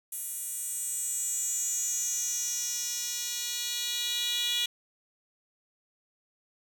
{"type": "tone with high-pass filter sweep", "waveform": "10% pulse", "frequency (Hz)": 482.4, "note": "B4", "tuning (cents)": -41, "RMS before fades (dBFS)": -32, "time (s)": [0.12, 4.66], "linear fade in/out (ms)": 5, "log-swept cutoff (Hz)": [10000, 3500], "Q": 4.9, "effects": []}